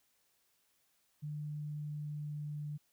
sine tone with pitch glide, 149.4 to 148.37 Hz, D3 to D3, +30 to +18 cents, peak -38 dBFS, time 1.22-2.78 s, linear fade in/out 20 ms, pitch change -12 cents, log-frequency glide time 1.45-2.66 s, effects white hiss -75 dBFS RMS until 2.92 s

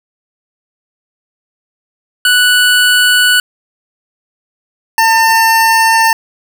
25% pulse tone pair in turn, 1480 / 900.9 Hz, F#6 / A5, 0 / +41 cents, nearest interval major sixth, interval 859 cents, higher first, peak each -3 dBFS, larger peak neither, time 2.25-3.4 / 4.98-6.13 s, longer neither, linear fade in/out 2 ms, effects none

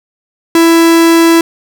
45% pulse tone, 331.9 Hz, E4, 12 cents sharp, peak -4 dBFS, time 0.55-1.41 s, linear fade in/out 2 ms, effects none

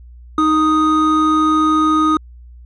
triangle tone pair together, 311.2 / 1245 Hz, D#4 / D#6, 0 / +1 cents, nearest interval 2 octaves, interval 2401 cents, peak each -12 dBFS, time 0.38-2.17 s, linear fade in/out 2 ms, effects added 60 Hz sine -36 dBFS peak until 2.65 s + resampled to 22050 Hz

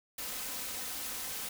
white noise with comb filter, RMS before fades -39 dBFS, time 0.18-1.49 s, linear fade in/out 5 ms, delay 3.9 ms, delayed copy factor +0.5, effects none

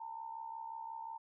sine tone with amplitude modulation, 905 Hz, A5, 48 cents sharp, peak -39 dBFS, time 0-1.18 s, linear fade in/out 10 ms, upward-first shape sine, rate 65.6 Hz, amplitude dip 70%, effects none

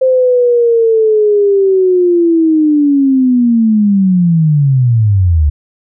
sine linear sweep, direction down, 523.3 to 70.3 Hz, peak -6 dBFS, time 0.01-5.5 s, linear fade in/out 10 ms, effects none

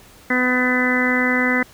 harmonic tone, 251.3 Hz, B3, 30 cents sharp, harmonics 1 / 2 / 3 / 4 / 5 / 6 / 7 / 8, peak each -20 / -25 / -31 / -30 / -29 / -26 / -24 / -20 dBFS, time 0.3-1.63 s, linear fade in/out 5 ms, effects pink hiss -47 dBFS RMS until 1.73 s

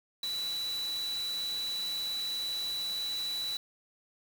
sine tone in noise, 3951 Hz, B7, in tune, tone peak -32 dBFS, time 0.23-3.57 s, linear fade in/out 2 ms, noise white, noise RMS -44 dBFS, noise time 0.23-3.57 s, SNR +9 dB, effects none

